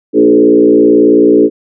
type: tone with frequency modulation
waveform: sine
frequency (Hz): 362.4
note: F#4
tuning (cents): -36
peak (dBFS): -3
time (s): 0.13-1.5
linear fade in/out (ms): 50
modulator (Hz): 58.5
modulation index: 1.7
effects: none